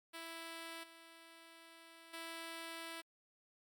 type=tone with level steps; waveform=5% pulse; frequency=330.2 Hz; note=E4; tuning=3 cents sharp; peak=-35 / -46 / -34 dBFS; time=0.13-3.02 s; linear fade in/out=20 ms; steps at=0.83 / 2.13 s; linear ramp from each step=10 ms; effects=Opus 48 kbps